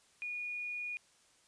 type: tone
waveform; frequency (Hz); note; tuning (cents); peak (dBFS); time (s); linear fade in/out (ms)
sine; 2447; D#7; -29; -37; 0.22-0.97; 0
effects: white hiss -67 dBFS RMS until 1.47 s + resampled to 22050 Hz